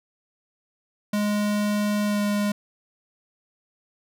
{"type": "tone with pitch glide", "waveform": "square", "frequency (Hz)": [207.7, 205.8], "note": ["G#3", "G#3"], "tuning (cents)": [0, -16], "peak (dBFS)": -22, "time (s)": [1.13, 2.52], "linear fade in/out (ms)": 5, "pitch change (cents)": -16, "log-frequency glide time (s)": [2.05, 2.21], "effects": []}